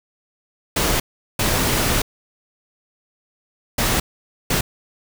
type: noise bursts at uneven times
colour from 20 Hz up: pink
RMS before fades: -19 dBFS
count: 4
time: 0.76-1 / 1.39-2.02 / 3.78-4 / 4.5-4.61 s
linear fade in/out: 5 ms
effects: none